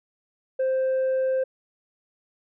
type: tone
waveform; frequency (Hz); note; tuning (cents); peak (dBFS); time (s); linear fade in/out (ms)
sine; 523.3; C5; 0; -18; 0.59-1.44; 10
effects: tanh soft clip ceiling -20 dBFS